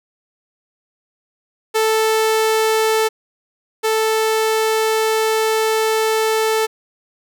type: tone pair in turn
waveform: sawtooth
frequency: 440 / 440 Hz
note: A4 / A4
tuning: 0 / 0 cents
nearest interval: unison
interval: 0 cents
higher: neither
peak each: -10 / -11 dBFS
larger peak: first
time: 1.74-3.09 / 3.83-6.67 s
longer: second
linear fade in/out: 20 ms
effects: none